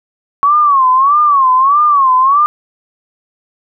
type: tone with vibrato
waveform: sine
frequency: 1108.7 Hz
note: C#6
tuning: in tune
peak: -6 dBFS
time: 0.43-2.46 s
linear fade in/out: 0 ms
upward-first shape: sine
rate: 1.6 Hz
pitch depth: 150 cents each way
effects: none